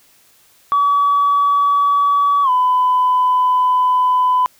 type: tone with pitch glide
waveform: sine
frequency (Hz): 1140 to 1004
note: C#6 to B5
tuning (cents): +48 to +28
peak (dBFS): -10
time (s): 0.72-4.46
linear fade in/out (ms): 0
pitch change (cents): -220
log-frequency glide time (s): 2.43-2.5
effects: tanh soft clip ceiling -7 dBFS + white hiss -52 dBFS RMS until 4.59 s